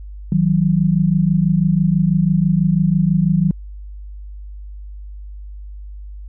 sine tone pair together, 159.9 / 185.99 Hz, D#3 / F#3, +48 / +9 cents, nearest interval minor third, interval 261 cents, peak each -15 dBFS, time 0.32-3.51 s, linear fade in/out 2 ms, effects added 50 Hz sine -30 dBFS peak until 6.28 s

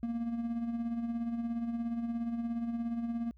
triangle tone with tremolo, 233.1 Hz, A#3, in tune, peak -28 dBFS, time 0.03-3.31 s, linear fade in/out 0 ms, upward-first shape sine, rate 17 Hz, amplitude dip 50%, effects added 60 Hz sine -56 dBFS peak until 3.37 s

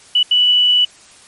sine tone bursts at uneven times, 2960 Hz, F#7, in tune, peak -9 dBFS, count 2, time 0.15-0.23 / 0.31-0.85 s, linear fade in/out 5 ms, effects white hiss -44 dBFS RMS until 1.27 s + MP3 48 kbps

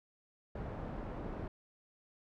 pink low-pass noise, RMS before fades -42 dBFS, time 0.55-1.48 s, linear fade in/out 5 ms, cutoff 940 Hz, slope 12 dB/octave, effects none

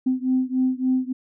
sine beating tone pair, 256.2 / 259.7 Hz, C4 / C4, -36 / -13 cents, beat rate 3.5 Hz, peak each -21 / -22 dBFS, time 0.06-1.13 s, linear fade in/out 10 ms, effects tanh soft clip ceiling -11 dBFS

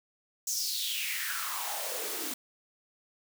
white noise with high-pass filter sweep, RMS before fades -34 dBFS, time 0.47-2.34 s, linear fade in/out 5 ms, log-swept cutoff 6600 to 260 Hz, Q 5.2, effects none

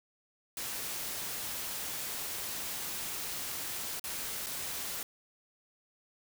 white noise with dropouts, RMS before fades -38 dBFS, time 0.57-5.03 s, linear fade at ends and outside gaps 2 ms, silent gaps 3.996-4.04 / 4.463-4.467 s, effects none

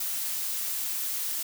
blue noise, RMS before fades -31 dBFS, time 0-1.43 s, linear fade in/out 5 ms, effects none

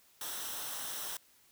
white noise with comb filter, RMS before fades -40 dBFS, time 0.21-1.17 s, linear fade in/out 2 ms, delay 0.43 ms, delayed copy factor -0.55, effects white hiss -65 dBFS RMS until 1.51 s

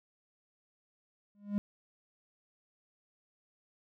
triangle tone with exponential growth, 204.1 Hz, G#3, 30 cents flat, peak -23 dBFS, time 1.35-1.58 s, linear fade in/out 0 ms, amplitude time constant 48 ms, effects none

